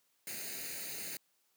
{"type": "noise with comb filter", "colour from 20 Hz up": "white", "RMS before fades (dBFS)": -42, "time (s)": [0.27, 1.17], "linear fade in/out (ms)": 2, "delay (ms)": 0.45, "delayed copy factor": 0.75, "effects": ["white hiss -75 dBFS RMS until 1.56 s", "high-pass 150 Hz 12 dB/octave"]}